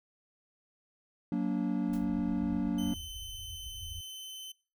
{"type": "chord", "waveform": "triangle", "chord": "Gb augmented", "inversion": "none", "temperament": "equal with one note detuned", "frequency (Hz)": [185, 233.1, 288.5], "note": ["Gb3", "Bb3", "D4"], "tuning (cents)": [0, 0, -31], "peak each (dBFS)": -31, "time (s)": [1.32, 2.94], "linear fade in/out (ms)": 2}
{"type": "low-pass noise", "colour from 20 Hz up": "white", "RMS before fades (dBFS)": -46, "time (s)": [1.88, 4.01], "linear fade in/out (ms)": 5, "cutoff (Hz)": 100, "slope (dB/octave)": 96}
{"type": "noise with exponential decay", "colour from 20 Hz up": "white", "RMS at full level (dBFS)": -48, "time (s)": [1.93, 2.1], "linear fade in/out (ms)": 5, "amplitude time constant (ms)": 35}
{"type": "tone", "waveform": "sawtooth", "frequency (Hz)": 3057, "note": "G7", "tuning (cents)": -44, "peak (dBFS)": -39, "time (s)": [2.78, 4.52], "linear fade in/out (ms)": 5}
{"effects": ["noise-tail reverb RT60 0.4 s tail -24 dB re dry"]}